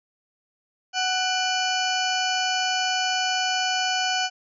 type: harmonic tone with a mistuned harmonic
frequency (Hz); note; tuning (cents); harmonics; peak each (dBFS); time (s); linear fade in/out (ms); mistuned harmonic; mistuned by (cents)
744; F#5; +9; 1 / 2 / 3 / 4 / 6 / 7 / 8 / 9; -26 / -28 / -33 / -28 / -32 / -34 / -35 / -38; 0.93-4.3; 50; 3; +120
effects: none